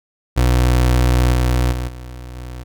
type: tone with level steps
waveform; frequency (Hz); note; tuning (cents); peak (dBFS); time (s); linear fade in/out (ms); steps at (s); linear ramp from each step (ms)
30% pulse; 61.74; B1; 0; -9 / -11 / -18 / -28 / -26; 0.36-2.64; 20; 1.32 / 1.71 / 1.87 / 2.35; 20
effects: none